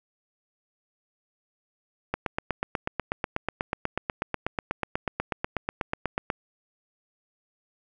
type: click train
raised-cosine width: 0.5 ms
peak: -11 dBFS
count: 35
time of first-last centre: 2.14-6.302 s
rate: 8.17 Hz
effects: none